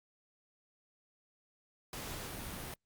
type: noise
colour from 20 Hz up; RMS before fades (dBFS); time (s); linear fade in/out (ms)
pink; -43; 1.93-2.74; 2
effects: Opus 48 kbps